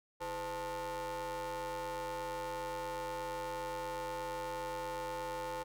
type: ring-modulated tone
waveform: 40% pulse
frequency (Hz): 185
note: F#3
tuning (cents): 0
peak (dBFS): -34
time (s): 0.2-5.64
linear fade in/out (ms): 20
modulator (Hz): 696
effects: none